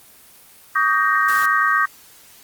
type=chord; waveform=sine; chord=Eb dominant seventh; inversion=third; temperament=equal with one note detuned; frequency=1136.6 / 1244.5 / 1568 / 1864.7 Hz; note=Db6 / Eb6 / G6 / Bb6; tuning=+43 / 0 / 0 / 0 cents; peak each=-20 dBFS; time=0.75-1.86 s; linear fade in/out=10 ms
type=noise; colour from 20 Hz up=white; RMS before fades=-32 dBFS; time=1.28-1.46 s; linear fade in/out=5 ms
effects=white hiss -47 dBFS RMS until 2.43 s + Opus 24 kbps